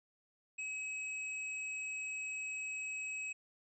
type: tone with tanh clipping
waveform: sine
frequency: 2556 Hz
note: D#7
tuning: 46 cents sharp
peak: -40 dBFS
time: 0.58-3.33 s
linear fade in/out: 10 ms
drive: 17 dB
effects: resampled to 22050 Hz